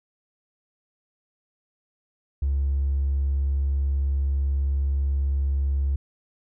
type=tone with hard clipping; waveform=sine; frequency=69.2 Hz; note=C#2; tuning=2 cents flat; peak=-21 dBFS; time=2.42-5.96 s; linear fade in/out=5 ms; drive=1 dB; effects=none